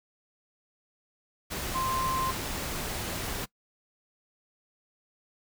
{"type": "tone in noise", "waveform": "sine", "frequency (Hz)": 1046.5, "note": "C6", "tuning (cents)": 0, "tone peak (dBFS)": -28, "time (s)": [1.74, 2.32], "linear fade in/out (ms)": 20, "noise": "pink", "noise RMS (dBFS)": -34, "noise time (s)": [1.5, 3.46], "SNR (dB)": 3, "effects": ["noise-tail reverb RT60 0.1 s tail -22 dB re dry"]}